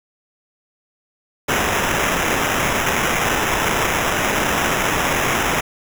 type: noise with sample-and-hold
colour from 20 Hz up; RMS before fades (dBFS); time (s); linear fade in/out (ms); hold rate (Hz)
white; -19; 1.48-5.61; 10; 4410
effects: none